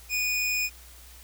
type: tone pair together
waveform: square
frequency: 2462 / 5217 Hz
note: D#7 / E8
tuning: -19 / -19 cents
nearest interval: octave + minor second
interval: 1300 cents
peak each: -26 / -34 dBFS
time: 0.09-0.7 s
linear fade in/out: 50 ms
effects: added 60 Hz sine -49 dBFS peak until 1.23 s + white hiss -51 dBFS RMS until 1.23 s